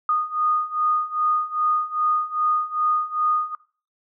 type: beating tone pair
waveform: sine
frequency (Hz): 1231 / 1233.5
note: D#6 / D#6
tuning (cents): -19 / -15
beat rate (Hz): 2.5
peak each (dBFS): -24 / -22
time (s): 0.09-3.55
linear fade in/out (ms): 2
effects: noise-tail reverb RT60 0.4 s tail -20 dB re dry